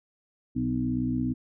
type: harmonic tone with a mistuned harmonic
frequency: 61.74 Hz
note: B1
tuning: in tune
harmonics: 1 / 2 / 3 / 4 / 5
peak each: -38 / -32 / -36 / -27 / -33 dBFS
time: 0.55-1.34 s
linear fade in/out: 20 ms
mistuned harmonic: 4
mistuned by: +32 cents
effects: none